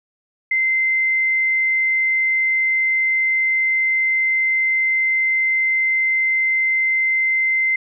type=tone; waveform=sine; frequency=2075 Hz; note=C7; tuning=15 cents flat; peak=-15 dBFS; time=0.51-7.76 s; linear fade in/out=5 ms; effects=none